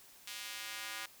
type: tone with high-pass filter sweep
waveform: square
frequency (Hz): 110.6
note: A2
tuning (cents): +9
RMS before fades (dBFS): -44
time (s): 0.27-1.06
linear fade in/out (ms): 5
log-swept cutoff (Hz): 2900 to 1600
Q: 0.96
effects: white hiss -59 dBFS RMS until 1.2 s